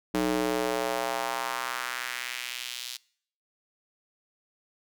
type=tone with high-pass filter sweep; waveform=square; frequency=61.74 Hz; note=B1; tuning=in tune; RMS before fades=-31 dBFS; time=0.14-2.97 s; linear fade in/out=5 ms; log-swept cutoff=270 to 4000 Hz; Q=1.7; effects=noise-tail reverb RT60 0.6 s tail -24 dB re dry